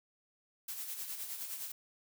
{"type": "noise with tremolo", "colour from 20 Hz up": "blue", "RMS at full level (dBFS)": -40, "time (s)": [0.68, 1.72], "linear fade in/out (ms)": 5, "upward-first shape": "sine", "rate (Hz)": 9.7, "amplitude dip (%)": 50, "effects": []}